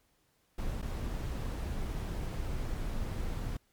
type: noise with dropouts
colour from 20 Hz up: brown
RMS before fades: -35 dBFS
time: 0.58-3.57 s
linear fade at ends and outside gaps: 5 ms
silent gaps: 0.817-0.825 s
effects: pink hiss -72 dBFS RMS until 3.72 s + MP3 96 kbps